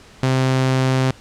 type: tone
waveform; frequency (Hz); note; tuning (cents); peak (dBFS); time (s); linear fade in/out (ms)
sawtooth; 130.81; C3; 0; -11; 0.23-1.11; 2
effects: pink hiss -45 dBFS RMS until 1.2 s + low-pass 7000 Hz 12 dB/octave